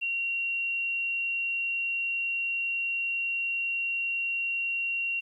sine tone with frequency modulation, 2750 Hz, F7, 27 cents flat, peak -27 dBFS, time 0.01-5.21 s, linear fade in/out 20 ms, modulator 27.9 Hz, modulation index 0.23, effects 11-bit

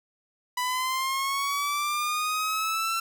sawtooth linear sweep, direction up, 987.8 to 1350 Hz, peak -22 dBFS, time 0.57-3 s, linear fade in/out 5 ms, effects none

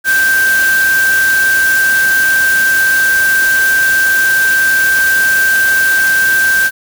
sine tone in noise, 1568 Hz, G6, in tune, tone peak -8 dBFS, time 0.04-6.71 s, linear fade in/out 50 ms, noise white, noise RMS -20 dBFS, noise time 0.04-6.71 s, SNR +9 dB, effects none

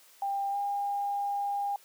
sine tone with pitch glide, 795 to 807 Hz, G5 to G#5, +24 to -50 cents, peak -28 dBFS, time 0.22-1.76 s, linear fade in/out 2 ms, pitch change +26 cents, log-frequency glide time 0.51-0.56 s, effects white hiss -58 dBFS RMS until 1.84 s + high-pass 400 Hz 12 dB/octave

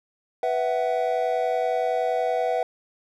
triangle chord, B suspended fourth, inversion none, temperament equal with one note detuned, 493.9 / 659.3 / 749.9 Hz, B4 / E5 / F#5, 0 / 0 / +23 cents, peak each -24 dBFS, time 0.43-2.63 s, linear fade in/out 2 ms, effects none

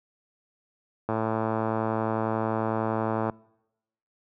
click train, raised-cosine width 1 ms, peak -13 dBFS, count 246, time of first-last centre 1.09-3.297 s, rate 111 Hz, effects noise-tail reverb RT60 0.9 s tail -25 dB re dry + high-pass 80 Hz 12 dB/octave

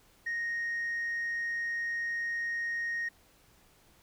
sine tone, 1864.7 Hz, A#6, in tune, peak -29 dBFS, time 0.26-3.09 s, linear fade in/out 10 ms, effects tanh soft clip ceiling -29 dBFS + pink hiss -63 dBFS RMS until 4.02 s

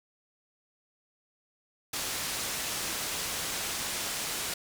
white low-pass noise, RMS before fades -34 dBFS, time 1.93-4.54 s, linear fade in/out 5 ms, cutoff 9400 Hz, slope 12 dB/octave, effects none

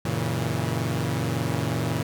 sawtooth chord, F# dominant seventh, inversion none, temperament equal with one note detuned, 92.5 / 116.54 / 138.59 / 162.08 Hz, F#2 / A#2 / C#3 / E3, 0 / 0 / 0 / -29 cents, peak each -29 / -24 / -26 / -26 dBFS, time 0.05-2.03 s, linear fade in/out 5 ms, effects none

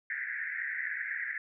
pink band-pass noise, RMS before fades -36 dBFS, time 0.1-1.38 s, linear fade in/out 2 ms, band 1600 to 2100 Hz, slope 96 dB/octave, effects none

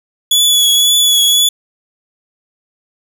sawtooth tone with vibrato, 3403 Hz, G#7, 41 cents sharp, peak -5 dBFS, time 0.31-1.49 s, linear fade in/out 5 ms, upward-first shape triangle, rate 1.9 Hz, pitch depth 29 cents each way, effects none

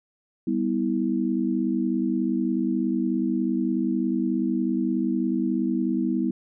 sine chord, E minor, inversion first, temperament equal with one note detuned, 196 / 246.9 / 323.6 Hz, G3 / B3 / E4, 0 / 0 / -32 cents, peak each -27 / -25 / -26 dBFS, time 0.47-6.31 s, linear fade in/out 5 ms, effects none

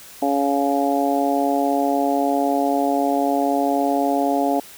harmonic tone, 140.3 Hz, C#3, 21 cents sharp, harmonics 2 / 3 / 4 / 5 / 6, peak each -21 / -27 / -25 / -21 / -26 dBFS, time 0.22-4.6 s, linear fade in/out 5 ms, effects white hiss -42 dBFS RMS until 4.77 s

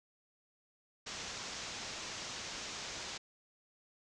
white low-pass noise, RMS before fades -44 dBFS, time 1.06-3.18 s, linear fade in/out 10 ms, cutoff 6900 Hz, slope 48 dB/octave, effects none

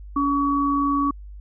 sine tone pair together, 282.8 / 1131 Hz, C#4 / C#6, +35 / +34 cents, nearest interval 2 octaves, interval 2399 cents, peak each -21 dBFS, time 0.16-1.11 s, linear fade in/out 5 ms, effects added 50 Hz sine -36 dBFS peak until 1.4 s

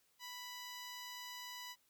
10% pulse tone, 987.8 Hz, B5, in tune, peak -38 dBFS, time 0.19-1.76 s, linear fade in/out 50 ms, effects white hiss -75 dBFS RMS until 1.89 s

